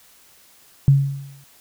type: tone with exponential decay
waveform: sine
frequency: 138.59 Hz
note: C#3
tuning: in tune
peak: -7 dBFS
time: 0.88-1.44 s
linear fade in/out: 0 ms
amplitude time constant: 120 ms
effects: white hiss -52 dBFS RMS until 1.6 s